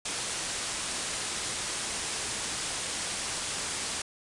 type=low-pass noise; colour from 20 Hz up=white; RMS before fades=-34 dBFS; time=0.05-4.02 s; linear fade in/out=5 ms; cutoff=10000 Hz; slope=96 dB/octave; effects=resampled to 24000 Hz